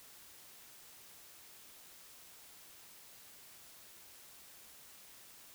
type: silence
effects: white hiss -57 dBFS RMS until 5.54 s